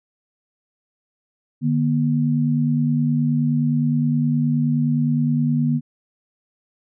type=tone pair together; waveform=sine; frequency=150 / 239.6 Hz; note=D3 / A#3; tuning=+37 / +48 cents; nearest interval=minor sixth; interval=811 cents; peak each=-19 dBFS; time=1.61-5.81 s; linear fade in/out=50 ms; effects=none